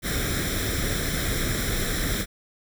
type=noise with comb filter; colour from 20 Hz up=pink; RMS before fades=-26 dBFS; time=0.02-2.26 s; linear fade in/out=50 ms; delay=0.54 ms; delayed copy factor=+0.75; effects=none